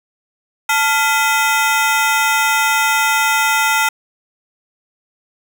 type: ring-modulated tone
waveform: 25% pulse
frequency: 1138 Hz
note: C#6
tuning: 45 cents sharp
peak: -6 dBFS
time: 0.69-3.89 s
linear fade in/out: 5 ms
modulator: 258 Hz
effects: none